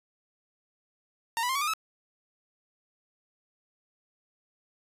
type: tone with pitch steps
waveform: sawtooth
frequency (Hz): 918 / 983.9 / 1054.5 / 1130.2 / 1211.3 / 1298.2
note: A#5 / B5 / C6 / C#6 / D#6 / E6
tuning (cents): -27 / -7 / +13 / +33 / -47 / -27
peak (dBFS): -23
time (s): 1.37-1.736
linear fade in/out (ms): 0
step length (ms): 61
effects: resampled to 32000 Hz